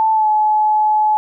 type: tone with pitch glide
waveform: sine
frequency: 880 to 854.5 Hz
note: A5 to G#5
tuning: 0 to +49 cents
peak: -11 dBFS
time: 0-1.17 s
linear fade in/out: 0 ms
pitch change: -51 cents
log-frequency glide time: 0.12-0.28 s
effects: none